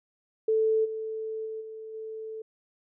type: tone with level steps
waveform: sine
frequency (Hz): 440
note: A4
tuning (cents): 0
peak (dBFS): -21 / -31 / -33 / -38 / -35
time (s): 0.48-2.42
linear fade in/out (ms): 5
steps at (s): 0.84 / 1.45 / 1.6 / 1.93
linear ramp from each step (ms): 20
effects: none